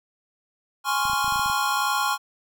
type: chord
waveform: square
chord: Db major seventh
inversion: second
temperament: equal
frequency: 830.6 / 1046.5 / 1108.7 / 1396.9 Hz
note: Ab5 / C6 / Db6 / F6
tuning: 0 / 0 / 0 / 0 cents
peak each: -28 dBFS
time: 0.84-2.18 s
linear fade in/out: 50 ms
type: clicks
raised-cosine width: 5 ms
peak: -28 dBFS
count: 10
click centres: 1.054 / 1.098 / 1.133 / 1.245 / 1.28 / 1.324 / 1.359 / 1.395 / 1.46 / 1.499 s
effects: none